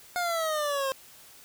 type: exponential sweep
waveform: 25% pulse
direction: down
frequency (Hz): 720 to 527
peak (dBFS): -23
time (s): 0.16-0.92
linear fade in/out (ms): 0
effects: white hiss -52 dBFS RMS until 1.44 s